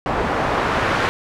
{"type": "noise with low-pass filter sweep", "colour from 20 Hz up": "white", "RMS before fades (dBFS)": -20, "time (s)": [0.06, 1.09], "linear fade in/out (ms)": 0, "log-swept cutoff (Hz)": [920, 1600], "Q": 0.91, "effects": []}